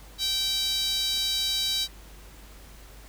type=tone with high-pass filter; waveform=sawtooth; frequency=776 Hz; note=G5; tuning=18 cents flat; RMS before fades=-27 dBFS; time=0.18-1.88 s; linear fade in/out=50 ms; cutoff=4000 Hz; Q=5.1; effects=added 50 Hz sine -46 dBFS peak until 3.08 s + pink hiss -51 dBFS RMS until 3.08 s